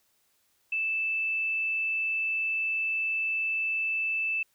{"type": "tone", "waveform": "sine", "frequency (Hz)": 2637, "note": "E7", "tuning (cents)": 0, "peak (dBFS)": -26, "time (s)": [0.72, 4.43], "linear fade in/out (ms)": 5, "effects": ["white hiss -70 dBFS RMS until 4.54 s"]}